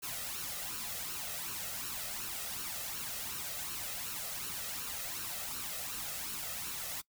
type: noise with flanger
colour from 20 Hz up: white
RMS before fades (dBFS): -40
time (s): 0.02-7.02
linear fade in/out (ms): 20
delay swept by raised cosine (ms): 0.71 to 1.58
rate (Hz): 2.7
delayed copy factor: +0.6
effects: noise-tail reverb RT60 0.1 s tail -22 dB re dry